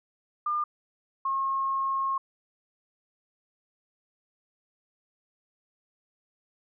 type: tone pair in turn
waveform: sine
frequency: 1204 / 1080.6 Hz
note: D6 / C#6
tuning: +43 / -44 cents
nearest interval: major second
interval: 187 cents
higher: first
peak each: -25 dBFS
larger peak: neither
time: 0.46-0.64 / 1.25-2.18 s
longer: second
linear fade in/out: 5 ms
effects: none